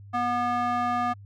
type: tone with band-pass filter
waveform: square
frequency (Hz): 242.5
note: B3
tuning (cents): -31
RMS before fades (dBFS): -26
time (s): 0.13-1.14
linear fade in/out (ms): 20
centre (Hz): 1000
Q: 4.2
effects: added 100 Hz sine -43 dBFS peak until 1.25 s